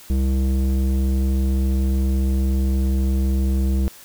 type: tone with low-pass filter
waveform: square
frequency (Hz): 65.9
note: C2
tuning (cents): +13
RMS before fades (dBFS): -19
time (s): 0.1-3.88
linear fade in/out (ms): 0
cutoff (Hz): 300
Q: 1.1
effects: white hiss -44 dBFS RMS until 4.04 s